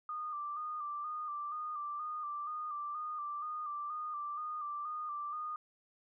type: tone with vibrato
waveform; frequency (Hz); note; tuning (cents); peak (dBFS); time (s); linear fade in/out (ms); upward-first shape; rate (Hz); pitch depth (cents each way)
sine; 1201; D6; +38; -37; 0.09-5.56; 2; square; 2.1; 38
effects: none